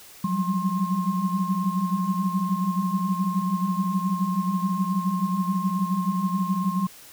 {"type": "tone cluster", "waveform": "sine", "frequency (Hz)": [179.9, 191.7, 198.7, 1065], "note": ["F#3", "G3", "G3", "C6"], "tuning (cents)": [-48, -38, 24, 30], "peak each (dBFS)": [-26, -26, -31, -29], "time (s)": [0.24, 6.87], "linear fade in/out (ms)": 5, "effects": ["white hiss -47 dBFS RMS until 7.12 s"]}